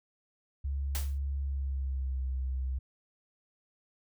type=tone with pitch glide; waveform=sine; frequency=69.3 to 65.03 Hz; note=C#2 to C2; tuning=0 to -10 cents; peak=-30 dBFS; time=0.64-2.79 s; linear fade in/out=10 ms; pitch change=-110 cents; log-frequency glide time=1.41-2.22 s
type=noise with exponential decay; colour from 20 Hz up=white; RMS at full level=-34 dBFS; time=0.95-1.18 s; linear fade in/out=0 ms; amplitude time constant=50 ms
effects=none